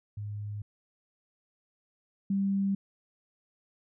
sine tone pair in turn, 103.83 / 196.57 Hz, G#2 / G3, 0 / +5 cents, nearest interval major seventh, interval 1105 cents, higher second, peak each -34 / -25 dBFS, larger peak second, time 0.17-0.62 / 2.3-2.75 s, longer neither, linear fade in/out 5 ms, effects none

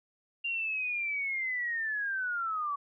sine linear sweep, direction down, 2790 to 1125 Hz, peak -30 dBFS, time 0.44-2.76 s, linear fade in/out 10 ms, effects none

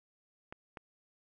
clicks, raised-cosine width 0.5 ms, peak -29 dBFS, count 2, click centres 0.525 / 0.772 s, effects none

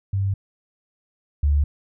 sine tone pair in turn, 98 / 72.26 Hz, G2 / D2, 0 / -27 cents, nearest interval perfect fourth, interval 527 cents, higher first, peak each -19 / -15 dBFS, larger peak second, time 0.13-0.34 / 1.43-1.64 s, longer neither, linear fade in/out 5 ms, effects none

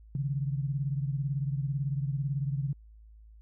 sine beating tone pair, 136.9 / 154.9 Hz, C#3 / D#3, -21 / -7 cents, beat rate 18 Hz, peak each -29 / -35 dBFS, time 0.15-2.73 s, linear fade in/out 2 ms, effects added 54 Hz sine -50 dBFS peak until 3.41 s

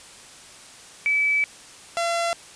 sine / sawtooth tone pair in turn, 2300 / 680.4 Hz, D7 / F5, -37 / -45 cents, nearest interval octave + major sixth, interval 2108 cents, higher first, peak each -18 dBFS, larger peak neither, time 1.06-1.44 / 1.97-2.33 s, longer first, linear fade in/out 0 ms, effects white hiss -45 dBFS RMS until 2.55 s + resampled to 22050 Hz

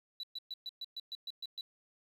sine tone bursts, 3951 Hz, B7, in tune, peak -37 dBFS, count 10, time 0.2-1.61 s, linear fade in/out 2 ms, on 33 ms, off 120 ms, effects tanh soft clip ceiling -36 dBFS + 11-bit

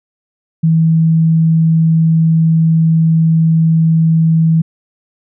sine tone, 162.1 Hz, E3, 29 cents flat, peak -7 dBFS, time 0.63-4.62 s, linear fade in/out 10 ms, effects none

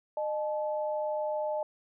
sine tone pair together, 610 / 862.7 Hz, D#5 / A5, -34 / -34 cents, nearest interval tritone, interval 600 cents, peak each -30 / -35 dBFS, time 0.17-1.63 s, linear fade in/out 2 ms, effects none

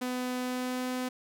sawtooth tone with pitch glide, 251 to 253.2 Hz, B3 to B3, +28 to +43 cents, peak -27 dBFS, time 0.01-1.09 s, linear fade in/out 10 ms, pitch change +15 cents, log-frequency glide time 0.39-0.87 s, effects none

